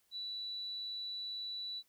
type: tone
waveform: sine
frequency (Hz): 3951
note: B7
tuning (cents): 0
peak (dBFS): -39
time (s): 0.11-1.83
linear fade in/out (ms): 50
effects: white hiss -74 dBFS RMS until 1.88 s